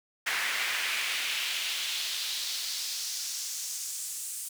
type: noise with high-pass filter sweep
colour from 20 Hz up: brown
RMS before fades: -33 dBFS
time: 0.26-4.49 s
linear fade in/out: 10 ms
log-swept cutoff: 1800 to 8600 Hz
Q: 1.9
effects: none